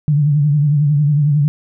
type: tone with vibrato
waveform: sine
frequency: 146.83 Hz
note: D3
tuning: in tune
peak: -10 dBFS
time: 0.08-1.48 s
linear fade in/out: 0 ms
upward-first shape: triangle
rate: 11 Hz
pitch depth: 88 cents each way
effects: none